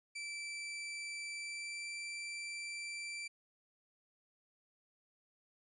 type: tone with pitch glide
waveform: sawtooth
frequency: 2329 to 2342 Hz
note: D7 to D7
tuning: -15 to -5 cents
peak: -38 dBFS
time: 0.15-3.28 s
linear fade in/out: 10 ms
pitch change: +10 cents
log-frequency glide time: 1.34-1.86 s
effects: resampled to 24000 Hz

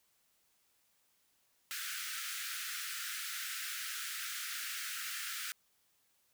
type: high-pass noise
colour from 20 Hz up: pink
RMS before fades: -41 dBFS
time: 1.71-5.52 s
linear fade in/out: 0 ms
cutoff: 1300 Hz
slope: 96 dB/octave
effects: white hiss -74 dBFS RMS until 6.33 s

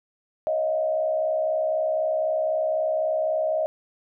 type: tone with frequency modulation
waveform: sine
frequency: 630 Hz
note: D#5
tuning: 21 cents sharp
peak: -21 dBFS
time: 0.47-3.66 s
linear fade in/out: 0 ms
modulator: 63.9 Hz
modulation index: 0.7
effects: none

